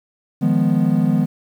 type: chord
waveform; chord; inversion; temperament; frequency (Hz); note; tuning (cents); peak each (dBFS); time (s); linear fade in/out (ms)
triangle; F half-diminished seventh; third; equal; 155.56 / 174.61 / 207.7 / 246.9; Eb3 / F3 / Ab3 / Cb4; 0 / 0 / 0 / 0; -17; 0.41-1.26; 20
effects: tanh soft clip ceiling -4 dBFS + 8-bit